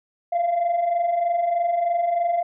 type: tone pair together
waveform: sine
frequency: 669.8 / 693 Hz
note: E5 / F5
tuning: +27 / -14 cents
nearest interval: minor second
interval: 59 cents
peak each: -25 / -18 dBFS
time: 0.32-2.43 s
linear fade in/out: 10 ms
effects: tanh soft clip ceiling -16 dBFS